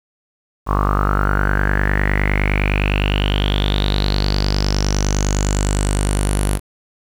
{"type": "tone with low-pass filter sweep", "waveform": "sawtooth", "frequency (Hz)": 49.81, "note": "G1", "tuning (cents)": 28, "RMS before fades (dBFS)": -17, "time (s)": [0.66, 6.6], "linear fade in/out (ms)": 50, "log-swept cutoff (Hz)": [1100, 11000], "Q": 9, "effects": ["7-bit"]}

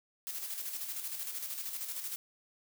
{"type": "noise with tremolo", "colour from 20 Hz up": "blue", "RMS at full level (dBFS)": -38, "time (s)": [0.27, 2.16], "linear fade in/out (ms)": 0, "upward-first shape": "square", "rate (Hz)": 13, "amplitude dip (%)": 45, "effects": []}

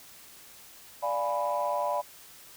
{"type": "chord", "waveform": "sine", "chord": "D diminished seventh", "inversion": "none", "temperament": "equal", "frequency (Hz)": [587.3, 698.5, 830.6, 987.8], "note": ["D5", "F5", "Ab5", "Cb6"], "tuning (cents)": [0, 0, 0, 0], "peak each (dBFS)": [-30, -33, -34, -30], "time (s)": [1.02, 2.02], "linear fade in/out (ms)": 20, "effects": ["tanh soft clip ceiling -18 dBFS", "white hiss -51 dBFS RMS until 2.56 s"]}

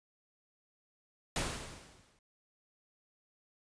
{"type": "noise with exponential decay", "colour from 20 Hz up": "pink", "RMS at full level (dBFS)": -32, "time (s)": [1.36, 2.19], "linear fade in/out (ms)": 2, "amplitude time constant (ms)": 180, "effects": ["resampled to 22050 Hz"]}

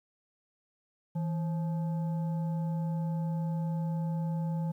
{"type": "tone with frequency modulation", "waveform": "sine", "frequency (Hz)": 163.6, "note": "E3", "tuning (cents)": -13, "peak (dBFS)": -29, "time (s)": [1.15, 4.72], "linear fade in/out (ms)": 10, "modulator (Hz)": 698, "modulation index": 0.31, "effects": ["11-bit"]}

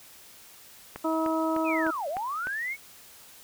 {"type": "click train", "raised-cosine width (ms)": 0.5, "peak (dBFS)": -21, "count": 6, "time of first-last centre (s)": [0.96, 2.471], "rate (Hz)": 3.31}
{"type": "harmonic tone", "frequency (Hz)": 320.9, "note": "E4", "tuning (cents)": -46, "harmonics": [1, 2, 3, 4], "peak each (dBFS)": [-27, -30, -32, -33], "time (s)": [1.04, 1.91], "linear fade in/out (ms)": 10}
{"type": "linear two-way sweep", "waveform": "sine", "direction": "down then up", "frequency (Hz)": [2651, 545, 2260], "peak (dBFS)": -29, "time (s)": [1.64, 2.77], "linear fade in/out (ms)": 50, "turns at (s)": 2.08}
{"effects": ["white hiss -51 dBFS RMS until 3.43 s"]}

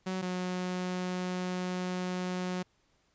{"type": "tone pair in turn", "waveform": "sawtooth", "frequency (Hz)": [186.6, 182.02], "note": ["F#3", "F#3"], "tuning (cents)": [15, -28], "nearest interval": "unison", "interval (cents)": 43, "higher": "first", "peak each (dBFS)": -28, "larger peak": "neither", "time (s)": [[0.06, 0.22], [0.22, 2.63]], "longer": "second", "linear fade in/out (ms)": 10, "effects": ["pink hiss -71 dBFS RMS until 3.14 s", "resampled to 16000 Hz"]}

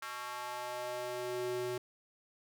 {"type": "tone with high-pass filter sweep", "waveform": "square", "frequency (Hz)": 123.47, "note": "B2", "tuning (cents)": 0, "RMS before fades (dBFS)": -39, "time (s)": [0.02, 1.78], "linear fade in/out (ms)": 5, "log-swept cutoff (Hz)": [1300, 280], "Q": 2.4, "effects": []}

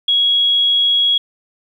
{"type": "tone", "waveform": "sine", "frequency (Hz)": 3322, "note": "G#7", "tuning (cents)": 0, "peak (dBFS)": -11, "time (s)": [0.08, 1.18], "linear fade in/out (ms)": 5, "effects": ["8-bit"]}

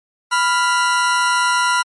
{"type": "tone pair together", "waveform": "40% pulse", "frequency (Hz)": [987.8, 1395.7], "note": ["B5", "F6"], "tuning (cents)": [0, -2], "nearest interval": "tritone", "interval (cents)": 598, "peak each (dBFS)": -16, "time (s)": [0.31, 1.83], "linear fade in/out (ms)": 20, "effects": ["MP3 48 kbps"]}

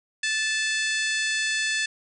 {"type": "harmonic tone with a mistuned harmonic", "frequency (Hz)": 875, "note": "A5", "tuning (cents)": -10, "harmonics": [2, 3, 4, 5, 6, 7, 8, 9, 10], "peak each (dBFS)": [-26, -30, -32, -34, -36, -37, -38, -39, -40], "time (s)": [0.23, 1.86], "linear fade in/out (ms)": 5, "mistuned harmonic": 6, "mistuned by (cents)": -59, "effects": []}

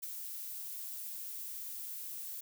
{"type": "noise with ADSR envelope", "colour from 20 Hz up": "violet", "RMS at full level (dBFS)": -39, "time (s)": [0.02, 2.41], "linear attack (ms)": 15, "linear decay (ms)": 22, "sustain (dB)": -4, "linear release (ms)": 11, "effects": []}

